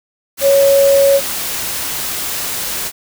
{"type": "tone in noise", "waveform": "sine", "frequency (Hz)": 554.4, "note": "C#5", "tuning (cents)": 0, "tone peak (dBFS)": -7, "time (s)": [0.41, 1.21], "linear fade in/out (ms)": 50, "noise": "white", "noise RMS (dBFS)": -21, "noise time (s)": [0.37, 2.92], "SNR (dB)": 11, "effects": []}